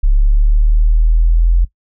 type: linear sweep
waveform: sine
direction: up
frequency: 34.65 to 43.04 Hz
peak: -7 dBFS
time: 0.03-1.65 s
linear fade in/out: 10 ms
effects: noise-tail reverb RT60 0.1 s tail -17 dB re dry

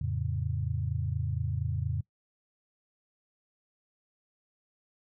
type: chord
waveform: sine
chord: F augmented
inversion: none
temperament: equal with one note detuned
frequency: 85.76 / 110 / 138.59 Hz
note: F2 / A2 / C#3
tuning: -31 / 0 / 0 cents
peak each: -33 dBFS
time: 0.01-2.01 s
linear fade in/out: 5 ms
effects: noise-tail reverb RT60 0.1 s tail -21 dB re dry

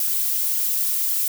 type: noise with flanger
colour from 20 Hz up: violet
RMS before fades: -22 dBFS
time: 0-1.28 s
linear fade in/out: 2 ms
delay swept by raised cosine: 0.93 to 6.33 ms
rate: 3.6 Hz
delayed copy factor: +0.5
effects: none

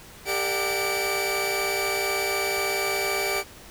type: tone cluster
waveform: sawtooth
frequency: 396 / 455.7 / 596 / 736 / 2312 Hz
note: G4 / A#4 / D5 / F#5 / D7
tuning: +18 / -39 / +25 / -9 / -28 cents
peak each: -25 / -31 / -29 / -30 / -24 dBFS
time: 0.25-3.44 s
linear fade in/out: 50 ms
effects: pink hiss -46 dBFS RMS until 3.7 s

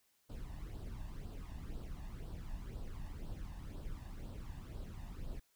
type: noise with flanger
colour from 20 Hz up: brown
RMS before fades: -45 dBFS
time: 0.29-5.4 s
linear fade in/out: 10 ms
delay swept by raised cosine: 0.22 to 1.13 ms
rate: 2 Hz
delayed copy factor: +0.7
effects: white hiss -75 dBFS RMS until 5.55 s

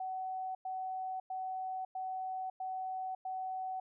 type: tone bursts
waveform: sine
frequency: 752 Hz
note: F#5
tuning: 28 cents sharp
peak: -36 dBFS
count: 6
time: 0-3.8 s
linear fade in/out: 5 ms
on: 550 ms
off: 100 ms
effects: none

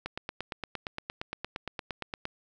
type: click train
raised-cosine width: 0.3 ms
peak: -18 dBFS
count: 20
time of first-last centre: 0.06-2.254 s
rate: 8.66 Hz
effects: none

